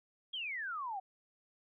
sine exponential sweep, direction down, 3322 to 739 Hz, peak -37 dBFS, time 0.33-1 s, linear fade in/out 10 ms, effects none

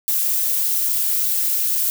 violet noise with amplitude modulation, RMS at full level -17 dBFS, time 0.08-1.9 s, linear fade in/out 0 ms, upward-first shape sine, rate 293 Hz, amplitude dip 60%, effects none

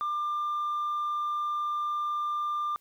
triangle tone with tanh clipping, 1194 Hz, D6, 28 cents sharp, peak -28 dBFS, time 0.01-2.76 s, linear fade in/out 0 ms, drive 6 dB, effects white hiss -67 dBFS RMS until 2.8 s

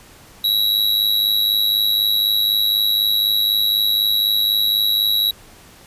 square tone with amplitude modulation, 3877 Hz, B7, 33 cents flat, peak -12 dBFS, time 0.44-5.31 s, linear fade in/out 5 ms, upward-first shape sine, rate 104 Hz, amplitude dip 75%, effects pink hiss -45 dBFS RMS until 5.86 s + resampled to 32000 Hz

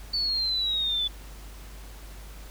sine exponential sweep, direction down, 4514 to 3457 Hz, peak -24 dBFS, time 0.13-1.08 s, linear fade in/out 10 ms, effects added 50 Hz sine -41 dBFS peak until 2.5 s + pink hiss -49 dBFS RMS until 2.5 s

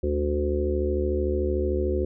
harmonic tone with a mistuned harmonic, 73.42 Hz, D2, in tune, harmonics 1 / 3 / 4 / 5 / 6 / 7, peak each -26 / -34 / -35 / -26 / -36 / -31 dBFS, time 0.03-2.05 s, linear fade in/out 5 ms, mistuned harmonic 3, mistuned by -32 cents, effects none

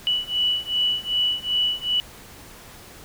sine beating tone pair, 2953 / 2955.6 Hz, F#7 / F#7, -4 / -3 cents, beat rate 2.6 Hz, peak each -24 / -23 dBFS, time 0.07-2 s, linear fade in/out 0 ms, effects pink hiss -44 dBFS RMS until 3.04 s

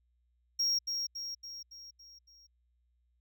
triangle tone with echo, 5588 Hz, F8, in tune, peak -26 dBFS, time 0.59-0.79 s, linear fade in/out 10 ms, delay 280 ms, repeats 6, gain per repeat -5 dB, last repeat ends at 2.47 s, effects added 60 Hz sine -70 dBFS peak until 3.2 s

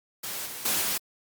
white noise with level steps, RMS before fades -34 / -38 / -26 / -28 dBFS, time 0.23-0.98 s, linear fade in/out 10 ms, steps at 0.46 / 0.65 / 0.81 s, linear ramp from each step 5 ms, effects high-pass 100 Hz 12 dB/octave + Opus 48 kbps

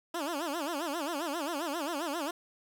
15% pulse tone with vibrato, 311.1 Hz, D#4, in tune, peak -26 dBFS, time 0.14-2.31 s, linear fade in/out 5 ms, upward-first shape sine, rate 7.5 Hz, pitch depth 210 cents each way, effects none

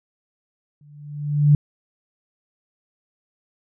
sine tone with exponential growth, 146.83 Hz, D3, in tune, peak -8 dBFS, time 0.81-1.55 s, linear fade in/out 2 ms, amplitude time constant 160 ms, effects none

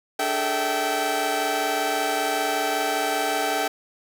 sawtooth tone cluster, 291.8 / 418.9 / 444.1 / 655 / 774 Hz, D4 / G#4 / A4 / E5 / G5, -11 / +15 / +16 / -11 / -22 cents, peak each -29 / -29 / -27 / -25 / -21 dBFS, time 0.19-3.68 s, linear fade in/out 5 ms, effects none

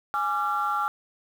sine chord, D diminished, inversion second, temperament equal with one note detuned, 830.6 / 1174.7 / 1369.7 Hz, Ab5 / D6 / F6, 0 / 0 / -34 cents, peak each -28 / -28 / -26 dBFS, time 0.14-0.88 s, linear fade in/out 0 ms, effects tanh soft clip ceiling -16 dBFS + 8-bit

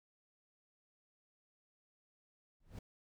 brown noise with exponential growth, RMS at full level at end -39 dBFS, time 2.6-2.79 s, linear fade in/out 5 ms, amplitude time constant 40 ms, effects none

